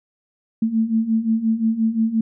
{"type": "beating tone pair", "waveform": "sine", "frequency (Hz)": [220, 225.7], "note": ["A3", "A3"], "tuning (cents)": [0, 44], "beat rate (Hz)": 5.7, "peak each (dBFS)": [-22, -18], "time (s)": [0.62, 2.21], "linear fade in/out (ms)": 5, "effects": []}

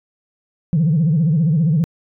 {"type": "tone with vibrato", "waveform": "sine", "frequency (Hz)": 158.9, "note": "D#3", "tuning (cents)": 37, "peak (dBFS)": -11, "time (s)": [0.73, 1.84], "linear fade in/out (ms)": 0, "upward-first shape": "sine", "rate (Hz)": 15, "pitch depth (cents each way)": 180, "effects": ["tanh soft clip ceiling -9 dBFS"]}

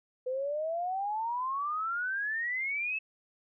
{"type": "exponential sweep", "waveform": "sine", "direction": "up", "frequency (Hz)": [500, 2637], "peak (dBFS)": -30, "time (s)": [0.26, 2.99], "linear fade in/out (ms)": 10, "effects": []}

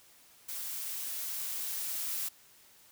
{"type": "noise with level ramp", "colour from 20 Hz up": "blue", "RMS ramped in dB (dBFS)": [-39, -35], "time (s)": [0.48, 2.29], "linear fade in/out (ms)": 10, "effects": ["white hiss -60 dBFS RMS until 2.91 s"]}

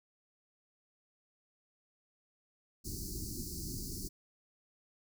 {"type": "band-stop noise", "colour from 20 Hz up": "pink", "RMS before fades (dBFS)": -41, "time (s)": [2.84, 4.09], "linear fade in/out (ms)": 20, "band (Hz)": [390, 4400], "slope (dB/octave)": 96, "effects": []}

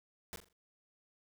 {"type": "noise with echo", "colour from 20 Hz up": "pink", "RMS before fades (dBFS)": -44, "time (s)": [0.33, 0.36], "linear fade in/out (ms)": 0, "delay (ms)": 42, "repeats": 4, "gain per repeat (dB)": -9, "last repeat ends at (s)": 0.528, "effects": []}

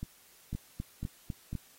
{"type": "two click trains", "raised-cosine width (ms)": 5, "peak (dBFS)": [-24, -23], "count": [4, 5], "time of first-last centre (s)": [[0.03, 1.53], [0.55, 1.553]], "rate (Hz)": [2, 3.99], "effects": ["white hiss -60 dBFS RMS until 1.78 s", "AAC 48 kbps"]}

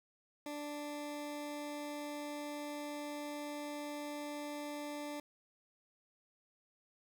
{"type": "tone", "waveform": "20% pulse", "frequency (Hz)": 293.7, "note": "D4", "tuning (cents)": 0, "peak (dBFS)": -36, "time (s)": [0.46, 5.2], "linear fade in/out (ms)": 2, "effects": ["13-bit"]}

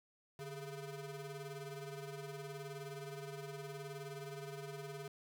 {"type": "ring-modulated tone", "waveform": "30% pulse", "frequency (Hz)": 277.2, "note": "C#4", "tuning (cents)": 0, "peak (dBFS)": -39, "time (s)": [0.39, 5.08], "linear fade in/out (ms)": 2, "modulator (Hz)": 129, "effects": []}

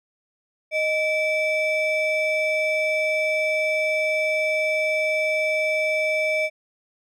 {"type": "ring-modulated tone", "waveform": "triangle", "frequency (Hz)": 1468, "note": "F#6", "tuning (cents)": -14, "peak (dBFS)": -15, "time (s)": [0.71, 6.5], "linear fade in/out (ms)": 50, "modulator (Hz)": 846, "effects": []}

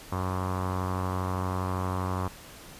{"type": "tone with low-pass filter", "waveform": "sawtooth", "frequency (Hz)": 92.5, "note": "F#2", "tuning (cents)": 0, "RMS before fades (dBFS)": -30, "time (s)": [0.12, 2.28], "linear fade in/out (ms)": 5, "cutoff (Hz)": 1100, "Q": 4.3, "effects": ["pink hiss -47 dBFS RMS until 2.79 s", "resampled to 32000 Hz"]}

